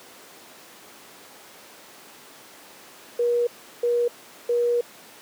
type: tone bursts at uneven times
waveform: sine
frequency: 478.8 Hz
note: A#4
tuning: 46 cents sharp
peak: -18 dBFS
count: 3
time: 3.19-3.47 / 3.83-4.08 / 4.49-4.81 s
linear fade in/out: 5 ms
effects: pink hiss -46 dBFS RMS until 5.21 s + high-pass 300 Hz 12 dB/octave